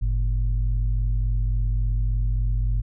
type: tone pair together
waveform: sine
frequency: 47.78 / 111.3 Hz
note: G1 / A2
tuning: -44 / +20 cents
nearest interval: octave + minor third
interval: 1464 cents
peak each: -19 / -25 dBFS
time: 0.01-2.82 s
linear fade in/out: 20 ms
effects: tanh soft clip ceiling -15 dBFS